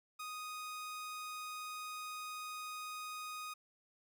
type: tone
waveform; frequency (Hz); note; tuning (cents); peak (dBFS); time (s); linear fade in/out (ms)
sawtooth; 1244.5; D#6; 0; -39; 0.19-3.54; 10
effects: none